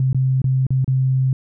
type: tone with dropouts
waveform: sine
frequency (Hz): 131.2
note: C3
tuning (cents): +5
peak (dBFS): -14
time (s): 0-1.33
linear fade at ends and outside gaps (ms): 2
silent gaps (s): 0.13-0.146 / 0.418-0.442 / 0.667-0.705 / 0.845-0.878
effects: none